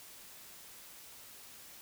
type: silence
effects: white hiss -53 dBFS RMS until 1.81 s